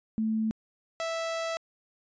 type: tone pair in turn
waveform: sine / sawtooth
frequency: 220 / 658 Hz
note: A3 / E5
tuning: 0 / -3 cents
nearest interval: octave + perfect fifth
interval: 1897 cents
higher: second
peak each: -25 / -26 dBFS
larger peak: first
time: 0.18-0.51 / 1-1.57 s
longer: second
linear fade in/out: 0 ms
effects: resampled to 16000 Hz

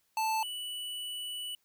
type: tone pair in turn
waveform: square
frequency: 880 / 2960 Hz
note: A5 / F#7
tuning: 0 / 0 cents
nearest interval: octave + major sixth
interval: 2100 cents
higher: second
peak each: -29 / -37 dBFS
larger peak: first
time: 0.17-0.43 / 0.43-1.55 s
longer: second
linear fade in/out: 2 ms
effects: white hiss -74 dBFS RMS until 1.64 s

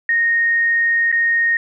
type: tone with dropouts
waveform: sine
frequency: 1857 Hz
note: A#6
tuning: 7 cents flat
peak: -13 dBFS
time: 0.09-1.57 s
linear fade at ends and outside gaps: 2 ms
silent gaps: 1.117-1.125 s
effects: none

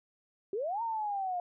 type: linear two-way sweep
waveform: sine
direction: up then down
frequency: 370 to 933 to 700 Hz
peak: -31 dBFS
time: 0.53-1.4 s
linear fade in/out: 2 ms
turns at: 0.82 s
effects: none

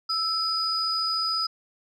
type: tone pair together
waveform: sine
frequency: 1313 / 4967 Hz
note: E6 / D#8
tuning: -7 / -4 cents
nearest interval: octave + major seventh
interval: 2303 cents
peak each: -28 / -24 dBFS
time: 0.09-1.47 s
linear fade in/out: 10 ms
effects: tanh soft clip ceiling -17 dBFS

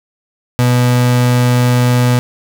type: tone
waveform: 35% pulse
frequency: 123.47 Hz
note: B2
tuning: in tune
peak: -7 dBFS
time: 0.59-2.19 s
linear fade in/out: 0 ms
effects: none

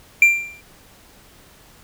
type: tone with exponential decay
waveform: triangle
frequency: 2370 Hz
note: D7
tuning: 15 cents sharp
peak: -4 dBFS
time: 0.22-0.61 s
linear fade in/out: 2 ms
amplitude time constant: 83 ms
effects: pink hiss -49 dBFS RMS until 1.83 s

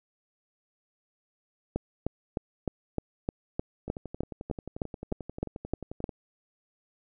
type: two click trains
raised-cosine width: 2 ms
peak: -24 / -15 dBFS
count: 26 / 15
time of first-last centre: 3.88-6.092 / 1.76-6.041 s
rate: 11.3 / 3.27 Hz
effects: none

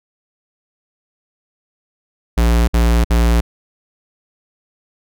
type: tone bursts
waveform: square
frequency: 58.1 Hz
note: A#1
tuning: 5 cents flat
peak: -11 dBFS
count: 3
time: 2.37-3.41 s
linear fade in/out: 10 ms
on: 310 ms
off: 55 ms
effects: none

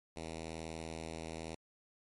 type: tone with notch filter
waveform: 5% pulse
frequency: 81 Hz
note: E2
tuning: 30 cents flat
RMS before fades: -44 dBFS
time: 0.16-1.55 s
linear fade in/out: 5 ms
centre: 1200 Hz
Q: 1.3
effects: MP3 48 kbps

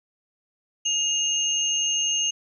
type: tone pair together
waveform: sine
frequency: 2840 / 6376 Hz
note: F7 / G8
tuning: +28 / +28 cents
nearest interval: octave + major second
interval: 1400 cents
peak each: -24 / -24 dBFS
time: 0.85-2.31 s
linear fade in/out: 10 ms
effects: 10-bit

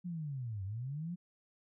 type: linear two-way sweep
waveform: sine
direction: down then up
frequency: 182 to 92.5 to 182 Hz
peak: -37 dBFS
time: 0.04-1.16 s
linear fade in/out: 20 ms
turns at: 0.64 s
effects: none

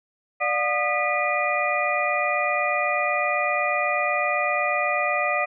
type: tone cluster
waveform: sine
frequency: 592 / 720 / 1227 / 1973 / 2428 Hz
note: D5 / F#5 / D#6 / B6 / D#7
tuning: +14 / -47 / -25 / -2 / -43 cents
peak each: -27 dBFS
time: 0.4-5.46 s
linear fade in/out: 20 ms
effects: none

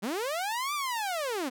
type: linear two-way sweep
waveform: sawtooth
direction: up then down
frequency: 178.6 to 1205 to 234.4 Hz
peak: -26 dBFS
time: 0.02-1.5 s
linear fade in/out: 20 ms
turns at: 0.74 s
effects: none

